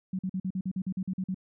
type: tone bursts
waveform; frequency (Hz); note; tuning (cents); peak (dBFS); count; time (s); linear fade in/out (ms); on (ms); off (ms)
sine; 187.3; F#3; +21; -28; 12; 0.13-1.345; 5; 60; 45
effects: none